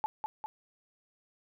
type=tone with echo; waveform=sine; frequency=863 Hz; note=A5; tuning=34 cents flat; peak=-27 dBFS; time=0.04-0.06 s; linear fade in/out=0 ms; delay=200 ms; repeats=2; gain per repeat=-4 dB; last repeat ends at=0.46 s; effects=none